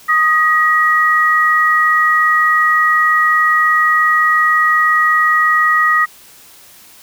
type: tone pair together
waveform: sine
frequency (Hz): 1244.5 / 1907.2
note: D#6 / A#6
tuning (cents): 0 / +39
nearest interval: perfect fifth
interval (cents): 739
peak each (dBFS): -12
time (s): 0.08-6.06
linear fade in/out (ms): 20
effects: white hiss -42 dBFS RMS until 7.02 s